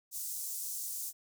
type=high-pass noise; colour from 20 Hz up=pink; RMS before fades=-39 dBFS; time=0.11-1.13 s; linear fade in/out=50 ms; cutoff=6600 Hz; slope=24 dB/octave; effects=none